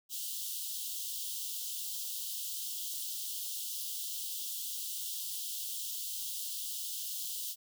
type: high-pass noise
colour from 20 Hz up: white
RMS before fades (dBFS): -39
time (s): 0.09-7.56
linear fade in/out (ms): 50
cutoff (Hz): 2900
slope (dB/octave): 96
effects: none